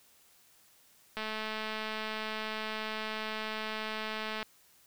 click train, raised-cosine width 0.3 ms, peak -21 dBFS, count 708, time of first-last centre 1.17-4.428 s, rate 217 Hz, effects white hiss -63 dBFS RMS until 4.86 s

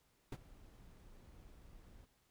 brown noise with ADSR envelope, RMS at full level -39 dBFS, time 0.32-2.06 s, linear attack 4 ms, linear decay 45 ms, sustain -20 dB, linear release 16 ms, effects pink hiss -75 dBFS RMS until 2.3 s

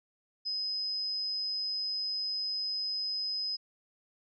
sine tone, 5050 Hz, D#8, 25 cents sharp, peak -31 dBFS, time 0.45-3.57 s, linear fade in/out 20 ms, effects none

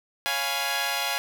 10% pulse chord, C# dominant seventh, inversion none, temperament equal, 554.4 / 698.5 / 830.6 / 987.8 Hz, C#5 / E#5 / G#5 / B5, 0 / 0 / 0 / 0 cents, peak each -26 / -22 / -20 / -26 dBFS, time 0.26-1.18 s, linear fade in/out 0 ms, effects none

